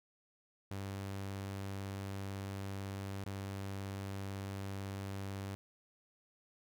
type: tone with dropouts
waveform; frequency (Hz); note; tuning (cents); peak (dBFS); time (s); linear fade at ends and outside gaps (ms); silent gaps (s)
sawtooth; 98; G2; 0; -36; 0.71-5.55; 0; 3.239-3.263
effects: none